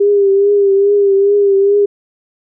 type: tone with vibrato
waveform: sine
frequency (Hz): 400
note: G4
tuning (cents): +35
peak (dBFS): -7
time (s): 0-1.86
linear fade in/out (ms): 10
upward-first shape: triangle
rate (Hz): 2.4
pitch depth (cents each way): 49
effects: none